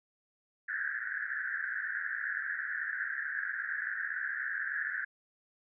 white band-pass noise, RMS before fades -36 dBFS, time 0.68-5.05 s, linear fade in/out 10 ms, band 1500 to 1800 Hz, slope 96 dB/octave, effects none

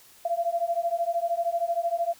sine beating tone pair, 676 / 689 Hz, E5 / F5, +43 / -24 cents, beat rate 13 Hz, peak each -27 dBFS, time 0.25-2.14 s, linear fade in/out 5 ms, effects white hiss -54 dBFS RMS until 2.19 s

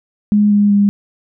sine tone with pitch steps, 207.7 / 205.1 / 202.5 Hz, G#3 / G#3 / G#3, 0 / -21 / -43 cents, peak -8 dBFS, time 0.32-0.89 s, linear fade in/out 0 ms, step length 190 ms, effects none

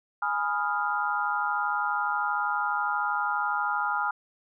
sine chord, F half-diminished seventh, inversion first, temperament equal, 830.6 / 987.8 / 1244.5 / 1396.9 Hz, Ab5 / Cb6 / Eb6 / F6, 0 / 0 / 0 / 0 cents, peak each -30 / -33 / -31 / -29 dBFS, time 0.22-4.11 s, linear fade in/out 5 ms, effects none

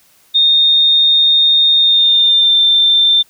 sine tone with pitch glide, 3674 to 3574 Hz, A#7 to A7, -26 to +26 cents, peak -7 dBFS, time 0.34-3.23 s, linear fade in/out 20 ms, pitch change -48 cents, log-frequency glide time 1.76-2.57 s, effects white hiss -51 dBFS RMS until 3.29 s

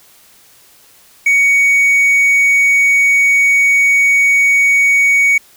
triangle tone with quantisation, 2240 Hz, C#7, 18 cents sharp, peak -6 dBFS, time 1.26-5.38 s, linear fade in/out 5 ms, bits 6, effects white hiss -46 dBFS RMS until 5.56 s

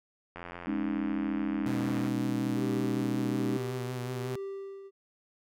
click train, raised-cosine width 0.5 ms, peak -26 dBFS, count 150, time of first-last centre 0.36-2.073 s, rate 87 Hz
sine chord, Ab suspended fourth, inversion none, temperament equal, 207.7 / 277.2 / 311.1 Hz, Ab3 / Db4 / Eb4, 0 / 0 / 0 cents, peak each -33 dBFS, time 0.67-3.57 s, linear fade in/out 5 ms
sawtooth tone with vibrato, 124.1 Hz, B2, 9 cents sharp, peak -30 dBFS, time 1.66-4.36 s, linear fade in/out 5 ms, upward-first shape sine, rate 5.4 Hz, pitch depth 37 cents each way
triangle tone with tremolo, 392 Hz, G4, in tune, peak -32 dBFS, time 2.54-4.91 s, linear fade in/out 50 ms, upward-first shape triangle, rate 1.2 Hz, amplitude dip 70%
effects none

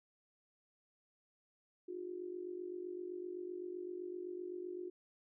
sine tone with amplitude modulation, 359.3 Hz, F4, 49 cents sharp, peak -38 dBFS, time 1.88-4.9 s, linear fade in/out 10 ms, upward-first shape sine, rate 47.8 Hz, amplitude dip 75%, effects none

